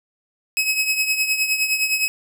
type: tone with tremolo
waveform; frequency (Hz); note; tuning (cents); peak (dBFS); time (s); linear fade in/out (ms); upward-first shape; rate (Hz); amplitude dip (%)
sawtooth; 2558; D#7; +47; -12; 0.57-2.08; 0; triangle; 9.7; 70
effects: none